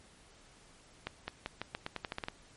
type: accelerating click train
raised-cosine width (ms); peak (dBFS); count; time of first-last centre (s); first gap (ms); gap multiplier
0.3; -20; 12; 1.07-2.285; 210; 0.86
effects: pink hiss -60 dBFS RMS until 2.56 s + MP3 48 kbps